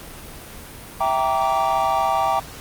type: chord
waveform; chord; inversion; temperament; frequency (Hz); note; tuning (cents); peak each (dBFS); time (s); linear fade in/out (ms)
triangle; E half-diminished seventh; none; equal with one note detuned; 659.3 / 784 / 932.3 / 1159.2; E5 / G5 / Bb5 / D6; 0 / 0 / 0 / -23; -23 / -19 / -22 / -22; 1-2.4; 10
effects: pink hiss -38 dBFS RMS until 2.6 s + Opus 32 kbps